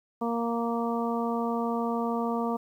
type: harmonic tone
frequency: 233.1 Hz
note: A#3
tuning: in tune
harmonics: 1 / 2 / 3 / 4 / 5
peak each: -29 / -32 / -34 / -35 / -36 dBFS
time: 0.21-2.57 s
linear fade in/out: 10 ms
effects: 10-bit